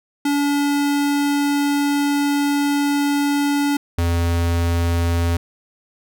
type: tone pair in turn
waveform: square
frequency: 286.3 / 85.12 Hz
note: D4 / F2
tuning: -44 / -44 cents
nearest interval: octave + major sixth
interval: 2100 cents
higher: first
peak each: -17 dBFS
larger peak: neither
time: 0.25-3.77 / 3.98-5.37 s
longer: first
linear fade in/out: 5 ms
effects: none